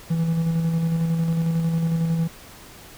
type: tone with tremolo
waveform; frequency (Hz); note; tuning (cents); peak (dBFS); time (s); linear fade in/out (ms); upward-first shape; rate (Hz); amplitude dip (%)
triangle; 164.81; E3; 0; -16; 0.1-2.28; 10; square; 11; 30
effects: pink hiss -44 dBFS RMS until 2.97 s